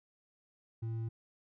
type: tone with hard clipping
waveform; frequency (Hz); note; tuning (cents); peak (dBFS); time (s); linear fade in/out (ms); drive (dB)
triangle; 113.4; A#2; -47; -36; 0.82-1.09; 10; 8
effects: none